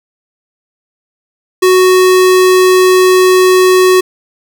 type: tone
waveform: square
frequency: 370 Hz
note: F#4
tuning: in tune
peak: -5 dBFS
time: 1.62-4.01 s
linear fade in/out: 10 ms
effects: none